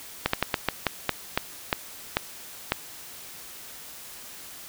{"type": "slowing click train", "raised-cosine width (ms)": 0.3, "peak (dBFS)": -5, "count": 11, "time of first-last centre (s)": [0.26, 2.721], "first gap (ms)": 74, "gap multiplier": 1.25, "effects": ["white hiss -43 dBFS RMS until 4.68 s"]}